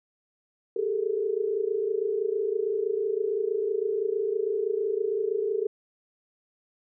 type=tone cluster; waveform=sine; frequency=393.3 / 422.7 / 448.8 Hz; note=G4 / G#4 / A4; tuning=+6 / +31 / +34 cents; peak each=-29 dBFS; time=0.76-5.67 s; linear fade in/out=5 ms; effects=none